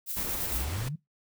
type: noise with tremolo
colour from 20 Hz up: violet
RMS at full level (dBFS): -32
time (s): 0.06-0.66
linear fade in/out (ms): 50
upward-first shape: square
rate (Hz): 8.7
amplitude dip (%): 30
type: noise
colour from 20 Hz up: pink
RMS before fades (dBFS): -38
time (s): 0.16-0.89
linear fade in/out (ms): 10
type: exponential sweep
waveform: sine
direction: up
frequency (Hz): 48.98 to 164.81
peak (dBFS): -31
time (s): 0.51-0.96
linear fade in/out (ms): 10
effects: noise-tail reverb RT60 0.2 s tail -23 dB re dry